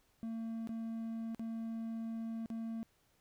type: tone with dropouts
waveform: triangle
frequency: 226.3 Hz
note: A3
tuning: 49 cents sharp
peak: -36 dBFS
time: 0.23-2.83 s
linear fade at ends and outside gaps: 0 ms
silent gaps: 0.673-0.692 / 1.347-1.395 / 2.459-2.502 s
effects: pink hiss -73 dBFS RMS until 3.2 s